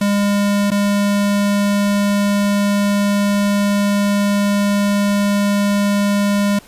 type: tone with dropouts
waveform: square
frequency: 202.7 Hz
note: G#3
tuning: 42 cents flat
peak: -14 dBFS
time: 0.01-6.59 s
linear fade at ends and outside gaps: 5 ms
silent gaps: 0.705-0.715 s
effects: pink hiss -44 dBFS RMS until 6.67 s + resampled to 32000 Hz